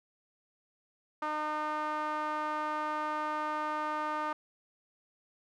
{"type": "tone with band-pass filter", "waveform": "sawtooth", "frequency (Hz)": 304.5, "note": "D#4", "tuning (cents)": -37, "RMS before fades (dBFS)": -34, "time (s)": [1.22, 4.33], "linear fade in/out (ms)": 5, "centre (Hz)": 1100, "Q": 3.2, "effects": []}